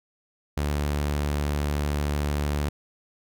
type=tone; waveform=sawtooth; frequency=73.1 Hz; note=D2; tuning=7 cents flat; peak=-20 dBFS; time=0.57-2.69 s; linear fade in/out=5 ms; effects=none